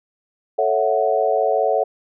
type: chord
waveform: sine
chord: F# minor seventh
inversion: first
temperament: equal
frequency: 440 / 554.4 / 659.3 / 740 Hz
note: A4 / C#5 / E5 / F#5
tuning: 0 / 0 / 0 / 0 cents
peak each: -21 dBFS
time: 0.58-1.84 s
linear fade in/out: 10 ms
effects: none